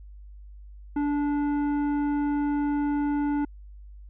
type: tone with tanh clipping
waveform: triangle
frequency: 290.5 Hz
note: D4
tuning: 19 cents flat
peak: -25 dBFS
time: 0.96-3.45 s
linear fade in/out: 5 ms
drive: 17 dB
effects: added 50 Hz sine -42 dBFS peak until 4.09 s + low-pass 2000 Hz 12 dB/octave